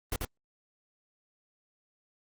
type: noise with echo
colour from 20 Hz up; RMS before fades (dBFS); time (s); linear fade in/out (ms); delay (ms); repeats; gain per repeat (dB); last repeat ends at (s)
pink; -31; 0.12-0.16; 2; 89; 1; -2; 0.249
effects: Opus 32 kbps